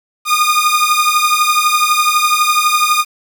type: beating tone pair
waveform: sawtooth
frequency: 1217 / 1229 Hz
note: D#6 / D#6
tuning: -39 / -22 cents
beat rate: 12 Hz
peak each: -10 dBFS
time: 0.25-3.05 s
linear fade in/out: 50 ms
effects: 7-bit